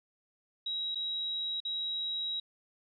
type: tone with dropouts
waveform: sine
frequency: 3845 Hz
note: B7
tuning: 47 cents flat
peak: -32 dBFS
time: 0.66-2.4 s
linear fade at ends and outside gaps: 5 ms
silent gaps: 0.948-0.955 / 1.603-1.65 s
effects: none